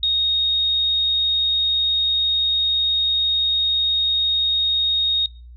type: tone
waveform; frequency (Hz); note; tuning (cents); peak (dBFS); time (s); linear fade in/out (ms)
sine; 3729; A#7; 0; -16; 0.03-5.26; 2
effects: noise-tail reverb RT60 0.4 s tail -25 dB re dry + added 60 Hz sine -38 dBFS peak until 5.56 s